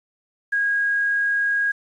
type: tone with quantisation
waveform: sine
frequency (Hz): 1639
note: G#6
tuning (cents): -23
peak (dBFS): -18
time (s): 0.52-1.72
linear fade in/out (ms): 10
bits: 8
effects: resampled to 22050 Hz